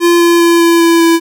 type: tone with pitch steps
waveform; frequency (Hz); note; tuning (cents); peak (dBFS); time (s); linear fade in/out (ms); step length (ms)
square; 344.3 / 341.9 / 339.6 / 337.2 / 334.9 / 332.6; F4 / F4 / F4 / E4 / E4 / E4; -25 / -37 / -48 / +39 / +27 / +16; -6; 0-1.2; 50; 200
effects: none